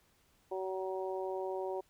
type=harmonic tone; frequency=188.7 Hz; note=F#3; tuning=34 cents sharp; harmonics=2 / 3 / 4 / 5; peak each=-37 / -41 / -43 / -45 dBFS; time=0.51-1.81 s; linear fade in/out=10 ms; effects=pink hiss -70 dBFS RMS until 1.89 s